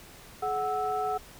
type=tone cluster; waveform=sine; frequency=424.9 / 742 / 1312 Hz; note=G#4 / F#5 / E6; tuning=+40 / +5 / -9 cents; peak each=-33 / -28 / -34 dBFS; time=0.42-1.18 s; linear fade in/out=10 ms; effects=tanh soft clip ceiling -18 dBFS + pink hiss -50 dBFS RMS until 1.39 s